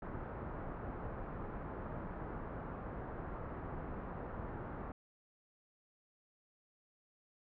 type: low-pass noise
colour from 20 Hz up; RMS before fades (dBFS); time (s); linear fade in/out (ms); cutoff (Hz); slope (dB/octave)
pink; -44; 0.02-4.92; 2; 1400; 24
effects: none